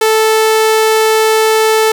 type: tone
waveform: sawtooth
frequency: 439 Hz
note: A4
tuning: 4 cents flat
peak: -4 dBFS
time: 0.01-1.92 s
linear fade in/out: 5 ms
effects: none